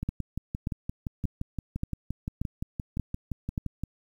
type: two click trains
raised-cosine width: 5 ms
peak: -19 / -16 dBFS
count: 23 / 7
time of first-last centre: 0.03-3.836 / 0.09-3.578 s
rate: 5.78 / 1.72 Hz
effects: 9-bit